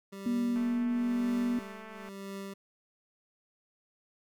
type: tone with tremolo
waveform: 25% pulse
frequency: 196.3 Hz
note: G3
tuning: 3 cents sharp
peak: -34 dBFS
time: 0.12-2.54 s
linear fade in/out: 10 ms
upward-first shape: triangle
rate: 1 Hz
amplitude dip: 85%
type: tone with pitch glide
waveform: sine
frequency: 240 to 242.4 Hz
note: B3 to B3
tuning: -49 to -32 cents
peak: -27 dBFS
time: 0.26-1.59 s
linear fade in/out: 2 ms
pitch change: +17 cents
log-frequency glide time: 0.71-1.33 s
type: click train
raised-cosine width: 0.5 ms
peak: -33 dBFS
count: 337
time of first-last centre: 0.56-2.087 s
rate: 220 Hz
effects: none